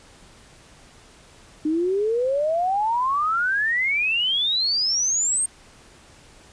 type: exponential sweep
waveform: sine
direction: up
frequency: 300.2 to 8720 Hz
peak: -19 dBFS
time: 1.65-5.46 s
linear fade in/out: 5 ms
effects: pink hiss -50 dBFS RMS until 6.52 s + resampled to 22050 Hz

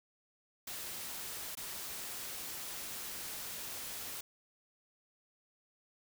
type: noise with dropouts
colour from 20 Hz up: white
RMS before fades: -43 dBFS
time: 0.67-4.21 s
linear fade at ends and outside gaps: 5 ms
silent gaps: 1.552-1.571 s
effects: none

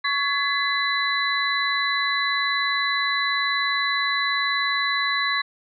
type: tone cluster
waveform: sine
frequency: 1117 / 1699 / 2020 / 3980 Hz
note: C#6 / G#6 / B6 / B7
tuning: +13 / +39 / +39 / +13 cents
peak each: -26 dBFS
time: 0.04-5.42 s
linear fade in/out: 10 ms
effects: none

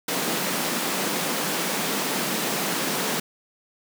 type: high-pass noise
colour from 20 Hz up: pink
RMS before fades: -26 dBFS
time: 0.08-3.2 s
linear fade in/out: 5 ms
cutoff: 160 Hz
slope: 48 dB/octave
effects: none

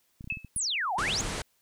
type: clicks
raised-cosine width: 5 ms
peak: -30 dBFS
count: 7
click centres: 0.209 / 0.243 / 0.275 / 0.324 / 0.372 / 0.447 / 0.564 s
type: tone with exponential decay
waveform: sine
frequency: 2600 Hz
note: E7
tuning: 24 cents flat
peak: -25 dBFS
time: 0.3-0.48 s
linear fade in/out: 2 ms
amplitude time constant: 37 ms
type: exponential two-way sweep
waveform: sine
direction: down then up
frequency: 10790 to 695 to 7120 Hz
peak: -27 dBFS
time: 0.56-1.21 s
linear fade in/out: 0 ms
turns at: 0.94 s
type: low-pass noise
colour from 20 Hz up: pink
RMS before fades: -34 dBFS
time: 0.98-1.42 s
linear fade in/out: 5 ms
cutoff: 9900 Hz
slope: 48 dB/octave
effects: white hiss -70 dBFS RMS until 1.61 s

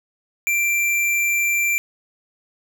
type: tone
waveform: square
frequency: 2356 Hz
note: D7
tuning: 5 cents sharp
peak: -18 dBFS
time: 0.47-1.78 s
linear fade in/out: 0 ms
effects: none

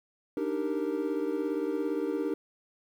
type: chord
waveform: triangle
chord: Eb major seventh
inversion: third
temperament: equal with one note detuned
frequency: 293.7 / 311.1 / 392 / 464.3 Hz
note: D4 / Eb4 / G4 / Bb4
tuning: 0 / 0 / 0 / -7 cents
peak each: -32 dBFS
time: 0.37-2.34 s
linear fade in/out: 2 ms
effects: 10-bit

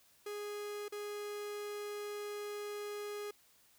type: tone with dropouts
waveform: 45% pulse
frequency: 414 Hz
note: G#4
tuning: 5 cents flat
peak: -40 dBFS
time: 0.26-3.31 s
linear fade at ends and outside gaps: 5 ms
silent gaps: 0.883-0.922 s
effects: white hiss -67 dBFS RMS until 3.78 s

